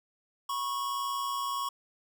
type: tone pair together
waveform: square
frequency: 978.9 / 1100 Hz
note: B5 / C#6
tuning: -16 / -14 cents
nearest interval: major second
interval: 202 cents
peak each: -39 / -32 dBFS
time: 0.49-1.69 s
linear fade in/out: 5 ms
effects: none